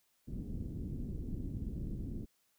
pink low-pass noise, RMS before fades -40 dBFS, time 0.27-2.26 s, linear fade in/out 20 ms, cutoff 300 Hz, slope 24 dB/octave, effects white hiss -75 dBFS RMS until 2.58 s

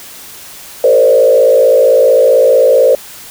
sine tone with frequency modulation, 523.3 Hz, C5, in tune, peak -4 dBFS, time 0.84-2.95 s, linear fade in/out 2 ms, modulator 55.6 Hz, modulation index 1.2, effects white hiss -32 dBFS RMS until 3.3 s

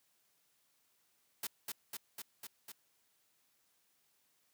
white noise with echo, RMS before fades -39 dBFS, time 1.43-1.47 s, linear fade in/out 5 ms, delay 250 ms, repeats 5, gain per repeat -2 dB, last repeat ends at 2.72 s, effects white hiss -75 dBFS RMS until 4.53 s + high-pass 80 Hz 12 dB/octave

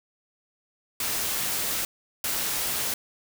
white noise bursts at uneven times, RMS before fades -28 dBFS, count 2, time 1-1.85 / 2.24-2.94 s, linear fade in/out 2 ms, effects none

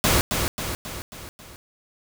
pink noise with echo, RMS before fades -19 dBFS, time 0.04-0.21 s, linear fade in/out 0 ms, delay 270 ms, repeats 5, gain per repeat -5 dB, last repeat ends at 1.56 s, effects none

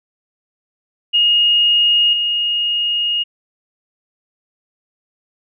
sine tone with level steps, 2860 Hz, F7, 41 cents sharp, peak -10 / -15 dBFS, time 1.13-3.24 s, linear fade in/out 20 ms, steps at 2.13 s, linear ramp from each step 2 ms, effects none

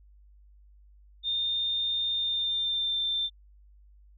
sine tone with pitch glide, 3629 to 3571 Hz, A#7 to A7, -47 to +25 cents, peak -26 dBFS, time 1.23-3.3 s, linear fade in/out 50 ms, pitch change -28 cents, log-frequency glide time 2.13-3.03 s, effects added 50 Hz sine -53 dBFS peak until 4.17 s

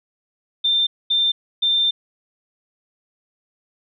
sine tone bursts at uneven times, 3586 Hz, A7, 32 cents sharp, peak -15 dBFS, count 3, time 0.64-0.87 / 1.1-1.32 / 1.62-1.91 s, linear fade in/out 10 ms, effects none

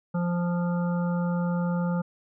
harmonic tone, 174.61 Hz, F3, in tune, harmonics 1 / 3 / 5 / 7 / 8, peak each -24 / -34 / -38 / -41 / -42 dBFS, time 0.14-2.02 s, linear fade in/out 10 ms, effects none

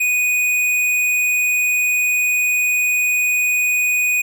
sine tone with hard clipping, 2480 Hz, D#7, 6 cents flat, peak -16 dBFS, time 0-4.22 s, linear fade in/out 10 ms, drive 13 dB, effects none

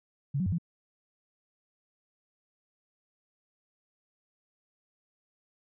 sine tone with pitch steps, 140 / 185.3 / 93.8 / 168.2 Hz, C#3 / F#3 / F#2 / E3, +18 / +3 / +24 / +35 cents, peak -26 dBFS, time 0.34-0.584 s, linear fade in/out 10 ms, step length 61 ms, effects none

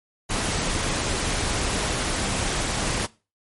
pink noise, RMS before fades -25 dBFS, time 0.29-3.07 s, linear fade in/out 20 ms, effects noise-tail reverb RT60 0.3 s tail -20 dB re dry + MP3 48 kbps

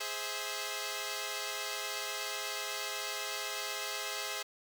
5% pulse chord, Ab augmented, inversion none, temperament equal with one note detuned, 415.3 / 523.3 / 652.1 Hz, Ab4 / C5 / E5, 0 / 0 / -19 cents, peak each -29 dBFS, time 0-4.43 s, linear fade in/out 10 ms, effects none

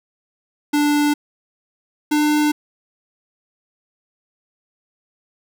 square tone pair in turn, 293.7 / 299.4 Hz, D4 / D4, 0 / +33 cents, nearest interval unison, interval 33 cents, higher second, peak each -15 dBFS, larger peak neither, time 0.73-1.14 / 2.11-2.52 s, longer neither, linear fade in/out 10 ms, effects none

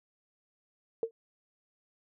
sine tone with exponential decay, 455.7 Hz, A#4, 39 cents flat, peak -23 dBFS, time 1.03-1.11 s, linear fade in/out 1 ms, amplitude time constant 17 ms, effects none

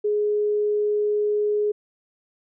sine tone, 418 Hz, G#4, 11 cents sharp, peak -19 dBFS, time 0.04-1.72 s, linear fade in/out 10 ms, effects none

